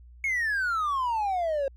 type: exponential sweep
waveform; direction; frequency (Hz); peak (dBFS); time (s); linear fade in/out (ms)
triangle; down; 2217 to 534; -22; 0.24-1.68; 2
effects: tanh soft clip ceiling -19 dBFS + added 60 Hz sine -47 dBFS peak until 1.76 s